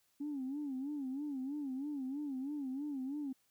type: tone with vibrato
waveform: sine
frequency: 277.2 Hz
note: C#4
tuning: in tune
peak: -36 dBFS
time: 0.2-3.33 s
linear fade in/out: 10 ms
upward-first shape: sine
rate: 3.1 Hz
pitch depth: 130 cents each way
effects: tanh soft clip ceiling -33 dBFS + white hiss -75 dBFS RMS until 3.5 s